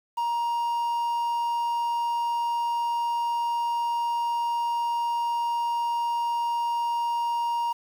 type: tone with quantisation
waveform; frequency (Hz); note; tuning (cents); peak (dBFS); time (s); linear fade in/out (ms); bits
triangle; 942; A#5; +18; -22; 0.17-7.73; 10; 8
effects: none